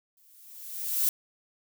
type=noise with exponential growth; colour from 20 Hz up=violet; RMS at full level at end=-23 dBFS; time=0.17-1.09 s; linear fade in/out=2 ms; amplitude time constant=200 ms; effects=none